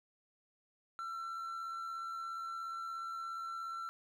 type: tone with amplitude modulation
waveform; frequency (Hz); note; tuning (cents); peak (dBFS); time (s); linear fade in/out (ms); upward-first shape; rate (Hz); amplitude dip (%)
triangle; 1348; E6; +38; -36; 0.99-3.89; 0; sine; 77; 35
effects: none